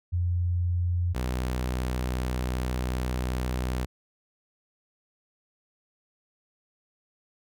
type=tone pair in turn; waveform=sine / sawtooth; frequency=87.9 / 62.64 Hz; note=F2 / B1; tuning=+12 / +25 cents; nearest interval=tritone; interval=587 cents; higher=first; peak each=-23 dBFS; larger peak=neither; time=0.12-1.14 / 1.14-3.86 s; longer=second; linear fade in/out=20 ms; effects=none